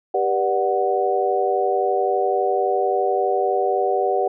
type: chord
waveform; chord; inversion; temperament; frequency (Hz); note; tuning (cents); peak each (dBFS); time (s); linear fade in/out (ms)
sine; G major seventh; none; equal with one note detuned; 392 / 483.7 / 587.3 / 740; G4 / B4 / D5 / F#5; 0 / -36 / 0 / 0; -22 / -24 / -25 / -21; 0.14-4.28; 5
effects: none